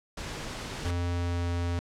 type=noise; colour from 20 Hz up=pink; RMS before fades=-37 dBFS; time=0.17-0.91 s; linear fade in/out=5 ms
type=tone with pitch glide; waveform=square; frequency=87.31 to 86.61 Hz; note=F2 to F2; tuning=0 to -14 cents; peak=-28 dBFS; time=0.85-1.79 s; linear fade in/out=0 ms; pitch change=-14 cents; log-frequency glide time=1.08-1.48 s
effects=low-pass 7000 Hz 12 dB/octave